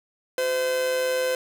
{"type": "tone with amplitude modulation", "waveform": "45% pulse", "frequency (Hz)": 512, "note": "C5", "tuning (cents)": -38, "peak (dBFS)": -20, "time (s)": [0.38, 1.35], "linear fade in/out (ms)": 2, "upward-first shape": "sine", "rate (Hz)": 147, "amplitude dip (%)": 45, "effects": []}